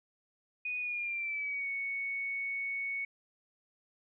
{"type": "tone with pitch glide", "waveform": "sine", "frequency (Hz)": [2478, 2220], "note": ["D#7", "C#7"], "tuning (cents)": [-8, 2], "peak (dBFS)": -33, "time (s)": [0.65, 3.05], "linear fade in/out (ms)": 5, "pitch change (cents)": -190, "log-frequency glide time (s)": [0.79, 1.69], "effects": []}